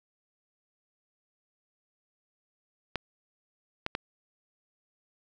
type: clicks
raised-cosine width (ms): 0.3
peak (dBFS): -14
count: 3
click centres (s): 2.957 / 3.864 / 3.951
effects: none